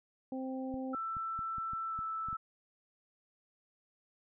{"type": "harmonic tone", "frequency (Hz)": 261.6, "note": "C4", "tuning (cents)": 0, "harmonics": [1, 2, 3], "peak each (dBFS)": [-37, -43, -47], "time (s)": [0.32, 0.95], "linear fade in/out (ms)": 2}
{"type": "clicks", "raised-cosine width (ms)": 5, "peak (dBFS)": -36, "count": 8, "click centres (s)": [0.741, 1.168, 1.391, 1.583, 1.734, 1.99, 2.286, 2.329]}
{"type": "tone with pitch glide", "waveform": "sine", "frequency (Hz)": [1330, 1317], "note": ["E6", "E6"], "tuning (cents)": [15, -2], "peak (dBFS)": -35, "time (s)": [0.93, 2.37], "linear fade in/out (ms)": 10, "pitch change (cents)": -17, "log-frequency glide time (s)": [1.88, 1.95]}
{"effects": []}